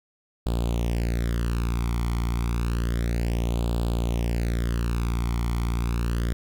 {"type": "tone with flanger", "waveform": "sawtooth", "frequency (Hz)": 58.27, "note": "A#1", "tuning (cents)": 0, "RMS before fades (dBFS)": -25, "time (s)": [0.46, 6.33], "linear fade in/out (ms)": 0, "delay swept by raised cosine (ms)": [0.25, 0.91], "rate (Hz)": 0.3, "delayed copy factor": 0.8, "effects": []}